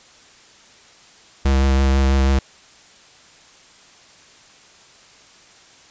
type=tone with vibrato; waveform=square; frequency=67.3 Hz; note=C2; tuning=49 cents sharp; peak=-14 dBFS; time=1.45-2.39 s; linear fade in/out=5 ms; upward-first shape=triangle; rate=6.1 Hz; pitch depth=22 cents each way; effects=white hiss -48 dBFS RMS until 5.9 s + resampled to 16000 Hz